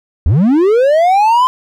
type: linear sweep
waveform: triangle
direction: up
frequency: 63.8 to 1039 Hz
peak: -5 dBFS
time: 0.26-1.47 s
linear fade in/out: 0 ms
effects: none